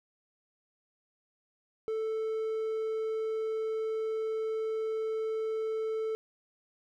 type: tone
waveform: triangle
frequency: 440.7 Hz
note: A4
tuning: 3 cents sharp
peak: -28 dBFS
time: 1.88-6.15 s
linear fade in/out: 0 ms
effects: none